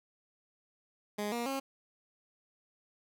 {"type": "tone with pitch steps", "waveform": "15% pulse", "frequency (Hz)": [207.7, 237.2, 270.9], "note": ["G#3", "A#3", "C#4"], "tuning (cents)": [0, 30, -40], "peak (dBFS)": -27, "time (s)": [1.18, 1.6], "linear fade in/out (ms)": 10, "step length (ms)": 140, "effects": []}